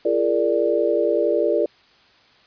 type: chord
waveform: sine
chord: Bb dominant seventh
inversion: second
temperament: equal with one note detuned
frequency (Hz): 341.4 / 415.3 / 466.2 / 587.3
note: F4 / Ab4 / Bb4 / D5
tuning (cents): -39 / 0 / 0 / 0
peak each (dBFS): -23 / -23 / -22 / -21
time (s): 0.05-1.66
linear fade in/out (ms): 5
effects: white hiss -54 dBFS RMS until 2.46 s + resampled to 11025 Hz